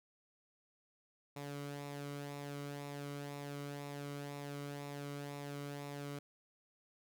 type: tone with flanger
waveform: sawtooth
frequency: 143.1 Hz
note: D3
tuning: 45 cents flat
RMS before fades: -45 dBFS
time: 1.36-6.19 s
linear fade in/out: 5 ms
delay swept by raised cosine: 0.64 to 1.18 ms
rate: 2 Hz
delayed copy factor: -0.5
effects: none